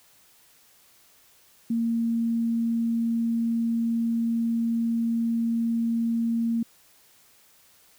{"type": "tone", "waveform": "sine", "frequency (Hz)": 230.6, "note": "A#3", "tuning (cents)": -19, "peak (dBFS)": -22, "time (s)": [1.7, 6.63], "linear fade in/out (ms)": 5, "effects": ["white hiss -58 dBFS RMS until 7.98 s"]}